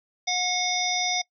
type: harmonic tone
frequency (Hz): 725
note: F#5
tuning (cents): -35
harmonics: 1 / 3 / 5 / 7 / 8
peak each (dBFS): -29 / -29 / -29 / -29 / -29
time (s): 0.27-1.22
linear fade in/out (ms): 10
effects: noise-tail reverb RT60 0.1 s tail -22 dB re dry